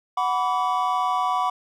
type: chord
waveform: triangle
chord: B minor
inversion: second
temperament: equal with one note detuned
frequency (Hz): 740 / 987.8 / 1149.2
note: F#5 / B5 / D6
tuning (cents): 0 / 0 / -38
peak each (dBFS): -23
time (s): 0.17-1.5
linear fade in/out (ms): 5
effects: none